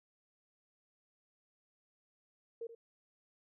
sine tone with echo, 461.2 Hz, A#4, 19 cents flat, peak -39 dBFS, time 2.61-2.67 s, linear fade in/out 5 ms, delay 80 ms, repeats 1, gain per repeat -11 dB, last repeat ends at 2.75 s, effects none

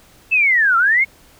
sine linear two-way sweep, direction down then up, 2669 to 1318 to 2225 Hz, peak -11 dBFS, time 0.31-1.05 s, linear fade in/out 20 ms, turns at 0.77 s, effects pink hiss -49 dBFS RMS until 1.39 s

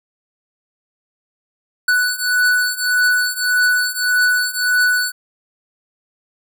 square beating tone pair, 1483 / 1484.7 Hz, F#6 / F#6, +4 / +6 cents, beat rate 1.7 Hz, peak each -19 / -17 dBFS, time 1.88-5.12 s, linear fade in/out 5 ms, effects none

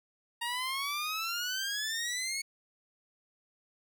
15% pulse exponential sweep, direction up, 932.3 to 2220 Hz, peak -26 dBFS, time 0.41-2.42 s, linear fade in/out 10 ms, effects none

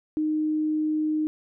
sine tone, 308.3 Hz, D#4, 16 cents flat, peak -22 dBFS, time 0.17-1.27 s, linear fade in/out 0 ms, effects none

